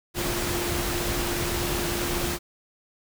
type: tone in noise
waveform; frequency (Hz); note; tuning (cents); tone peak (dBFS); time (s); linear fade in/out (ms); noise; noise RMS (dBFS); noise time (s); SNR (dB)
sine; 349.2; F4; 0; -31; 0.14-2.39; 50; pink; -28; 0.14-2.39; -6
effects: none